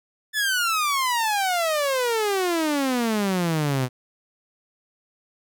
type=exponential sweep; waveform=sawtooth; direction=down; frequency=1760 to 123.47 Hz; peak=-17 dBFS; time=0.33-3.89 s; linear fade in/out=50 ms; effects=none